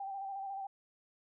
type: tone with vibrato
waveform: sine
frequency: 784 Hz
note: G5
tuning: in tune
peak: -38 dBFS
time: 0-0.67 s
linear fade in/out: 5 ms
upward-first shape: square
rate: 14 Hz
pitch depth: 27 cents each way
effects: none